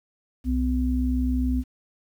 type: tone pair together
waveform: sine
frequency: 63.4 / 253.6 Hz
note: B1 / B3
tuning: +46 / +46 cents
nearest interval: 2 octaves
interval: 2400 cents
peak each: -23 / -24 dBFS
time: 0.44-1.64 s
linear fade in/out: 50 ms
effects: 9-bit